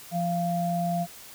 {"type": "tone pair together", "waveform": "sine", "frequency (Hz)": [172.37, 691], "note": ["F3", "F5"], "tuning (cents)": [-22, -19], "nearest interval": "2 octaves", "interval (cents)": 2403, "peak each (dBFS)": -27, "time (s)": [0.11, 1.07], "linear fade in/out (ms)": 50, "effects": ["white hiss -46 dBFS RMS until 1.34 s"]}